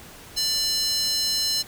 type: tone with high-pass filter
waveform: square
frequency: 590 Hz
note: D5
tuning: 8 cents sharp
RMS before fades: -24 dBFS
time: 0.36-1.63 s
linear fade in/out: 20 ms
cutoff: 4500 Hz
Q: 5.3
effects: pink hiss -44 dBFS RMS until 1.67 s